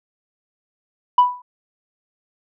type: tone with exponential decay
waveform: sine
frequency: 987.8 Hz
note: B5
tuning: in tune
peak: -4 dBFS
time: 1.18-1.42 s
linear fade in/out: 5 ms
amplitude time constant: 52 ms
effects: tanh soft clip ceiling -6 dBFS